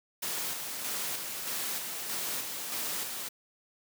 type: noise with tremolo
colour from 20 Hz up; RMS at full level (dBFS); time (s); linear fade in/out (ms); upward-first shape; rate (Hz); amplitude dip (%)
white; -34; 0.22-3.29; 10; square; 1.6; 35
effects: high-pass 150 Hz 12 dB/octave